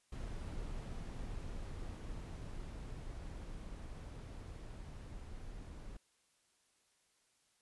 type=noise with level ramp; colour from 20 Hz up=brown; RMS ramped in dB=-43 to -49 dBFS; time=0.12-5.97 s; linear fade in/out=5 ms; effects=white hiss -75 dBFS RMS until 7.61 s + resampled to 24000 Hz